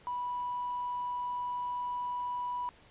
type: tone with hard clipping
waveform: triangle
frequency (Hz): 982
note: B5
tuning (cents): -10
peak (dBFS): -33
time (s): 0.07-2.69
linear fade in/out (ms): 0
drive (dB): 4
effects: pink hiss -59 dBFS RMS until 2.9 s + resampled to 8000 Hz